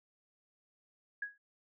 sine tone with exponential decay, 1661.2 Hz, G#6, in tune, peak -32 dBFS, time 1.22-1.38 s, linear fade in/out 5 ms, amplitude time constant 33 ms, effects none

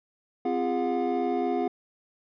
triangle tone cluster, 259.3 / 344.8 / 408.7 / 721 Hz, C4 / F4 / G#4 / F#5, -15 / -22 / -28 / -45 cents, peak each -28 dBFS, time 0.45-1.68 s, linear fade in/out 5 ms, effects resampled to 11025 Hz

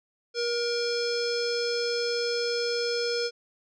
square tone with low-pass filter, 474.2 Hz, A#4, 30 cents sharp, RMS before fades -28 dBFS, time 0.34-3.31 s, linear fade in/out 50 ms, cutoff 5200 Hz, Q 6.3, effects none

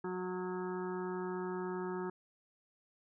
harmonic tone with a mistuned harmonic, 183 Hz, F#3, 19 cents flat, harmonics 1 / 2 / 4 / 5 / 6 / 7 / 8 / 9, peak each -42 / -38 / -52 / -46 / -54 / -49 / -57 / -52 dBFS, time 0.04-2.1 s, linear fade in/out 5 ms, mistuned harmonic 8, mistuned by -38 cents, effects none

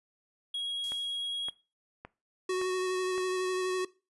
triangle tone, 3303 Hz, G#7, 10 cents flat, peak -30 dBFS, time 0.54-1.5 s, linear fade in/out 5 ms
violet noise with exponential decay, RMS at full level -40 dBFS, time 0.84-1.53 s, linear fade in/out 0 ms, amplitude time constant 150 ms
click train, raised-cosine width 0.5 ms, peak -28 dBFS, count 5, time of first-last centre 0.92-3.18 s, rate 1.77 Hz
square tone with vibrato, 370 Hz, F#4, in tune, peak -29 dBFS, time 2.49-3.85 s, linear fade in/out 5 ms, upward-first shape sine, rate 12 Hz, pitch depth 15 cents each way
effects noise-tail reverb RT60 0.3 s tail -20 dB re dry + resampled to 24000 Hz

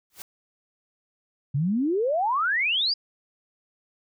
white noise with exponential growth, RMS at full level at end -34 dBFS, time 0.1-0.22 s, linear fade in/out 1 ms, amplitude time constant 24 ms
sine exponential sweep, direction up, 130.81 to 4978 Hz, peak -21 dBFS, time 1.54-2.94 s, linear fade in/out 10 ms
effects none

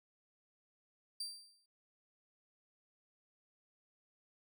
35% pulse tone with exponential decay, 4699 Hz, D8, in tune, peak -36 dBFS, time 1.2-1.66 s, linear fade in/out 5 ms, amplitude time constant 100 ms, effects none

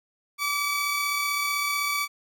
sawtooth tone pair together, 1158.9 / 2282 Hz, D6 / C#7, -23 / +50 cents, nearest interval octave, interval 1173 cents, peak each -24 dBFS, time 0.38-2.08 s, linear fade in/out 50 ms, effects none

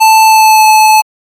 square tone with pitch glide, 880 to 865.9 Hz, A5 to A5, 0 to -28 cents, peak -3 dBFS, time 0-1.02 s, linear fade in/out 20 ms, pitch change -28 cents, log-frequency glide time 0.25-0.65 s, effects AAC 48 kbps

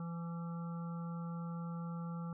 harmonic tone with a mistuned harmonic, 169 Hz, E3, 43 cents sharp, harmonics 1 / 3 / 5 / 7 / 8, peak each -39 / -54 / -55 / -54 / -55 dBFS, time 0-2.33 s, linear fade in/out 2 ms, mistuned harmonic 7, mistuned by -20 cents, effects none

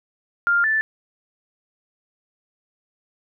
sine tone pair in turn, 1400 / 1758.6 Hz, F6 / A6, +4 / -1 cents, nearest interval major third, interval 395 cents, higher second, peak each -15 / -17 dBFS, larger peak first, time 0.47-0.64 / 0.64-0.81 s, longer neither, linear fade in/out 0 ms, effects none

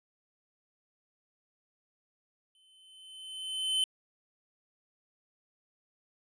square tone with exponential growth, 3059 Hz, G7, 43 cents flat, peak -25 dBFS, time 2.55-3.84 s, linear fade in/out 1 ms, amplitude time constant 280 ms, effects resampled to 22050 Hz

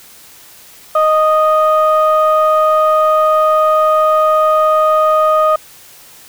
sine tone pair together, 622.3 / 1241.4 Hz, D#5 / D#6, 0 / -4 cents, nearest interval octave, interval 1196 cents, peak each -10 dBFS, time 0.95-5.56 s, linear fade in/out 5 ms, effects tanh soft clip ceiling -3 dBFS + white hiss -40 dBFS RMS until 6.28 s

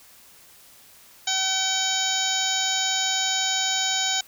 harmonic tone with a mistuned harmonic, 762 Hz, G5, 49 cents flat, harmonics 1 / 2 / 3 / 4 / 5 / 6 / 7 / 8 / 9, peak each -31 / -32 / -33 / -29 / -28 / -34 / -32 / -36 / -27 dBFS, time 1.27-4.21 s, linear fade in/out 5 ms, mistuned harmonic 4, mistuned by +26 cents, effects white hiss -51 dBFS RMS until 4.27 s

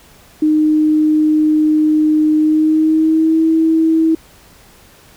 sine tone with pitch glide, 307.6 to 322.3 Hz, D#4 to E4, -20 to -39 cents, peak -9 dBFS, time 0.42-4.15 s, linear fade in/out 5 ms, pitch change +81 cents, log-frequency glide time 2.37-3.43 s, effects pink hiss -45 dBFS RMS until 5.16 s

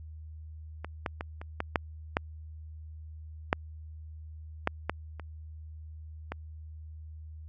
clicks, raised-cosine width 0.5 ms, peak -22 / -15 / -20 / -27 / -15 / -9 / -10 / -8 / -10 / -13 / -27 / -19 dBFS, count 12, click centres 0.846 / 1.062 / 1.209 / 1.415 / 1.604 / 1.758 / 2.169 / 3.529 / 4.674 / 4.896 / 5.197 / 6.32 s, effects added 78 Hz sine -42 dBFS peak until 7.48 s

